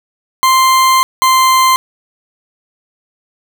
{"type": "tone pair in turn", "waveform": "40% pulse", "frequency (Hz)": [1046.5, 1042.4], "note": ["C6", "C6"], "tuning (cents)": [0, -7], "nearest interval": "unison", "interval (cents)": 7, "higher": "first", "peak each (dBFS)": -6, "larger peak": "neither", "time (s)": [[0.43, 1.03], [1.22, 1.76]], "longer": "first", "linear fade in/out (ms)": 0, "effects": []}